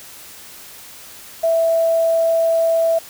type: tone with quantisation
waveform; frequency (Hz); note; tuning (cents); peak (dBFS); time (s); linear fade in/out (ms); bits
sine; 659.3; E5; 0; -13; 1.43-2.99; 10; 6
effects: white hiss -39 dBFS RMS until 3.09 s